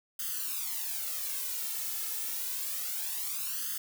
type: noise with flanger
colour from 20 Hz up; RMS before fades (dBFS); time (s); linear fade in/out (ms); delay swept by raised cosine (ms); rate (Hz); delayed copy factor
blue; -35; 0.19-3.78; 5; 0.62 to 2.32; 0.28; +1
effects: none